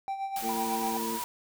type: tone with tremolo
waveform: triangle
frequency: 781 Hz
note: G5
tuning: 7 cents flat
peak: -27 dBFS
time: 0.08-0.97 s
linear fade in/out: 0 ms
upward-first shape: sine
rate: 8 Hz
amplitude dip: 60%
type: noise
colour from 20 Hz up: white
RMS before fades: -38 dBFS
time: 0.36-1.24 s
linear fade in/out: 2 ms
type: harmonic tone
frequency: 113.3 Hz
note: A#2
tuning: 49 cents flat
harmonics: 2 / 3 / 4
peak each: -35 / -38 / -38 dBFS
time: 0.41-1.2 s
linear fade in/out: 50 ms
type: tone with vibrato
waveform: sine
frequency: 968 Hz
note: B5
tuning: 35 cents flat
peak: -34 dBFS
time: 0.49-1.24 s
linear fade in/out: 0 ms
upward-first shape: sine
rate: 13 Hz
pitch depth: 35 cents each way
effects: none